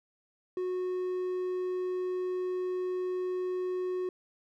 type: tone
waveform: triangle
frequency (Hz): 366.1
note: F#4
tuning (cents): -18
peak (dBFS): -28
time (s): 0.57-4.09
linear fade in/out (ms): 2
effects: none